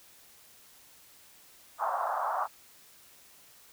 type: band-pass noise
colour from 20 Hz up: pink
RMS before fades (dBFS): -31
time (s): 1.78-2.48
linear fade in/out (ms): 50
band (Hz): 670 to 1300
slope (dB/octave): 48
effects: white hiss -57 dBFS RMS until 3.72 s